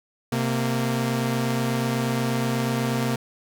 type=tone pair together; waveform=sawtooth; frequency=129.48 / 230.7 Hz; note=C3 / A#3; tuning=-18 / -18 cents; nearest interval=minor seventh; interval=1000 cents; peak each=-21 dBFS; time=0.32-3.16 s; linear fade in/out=5 ms; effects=none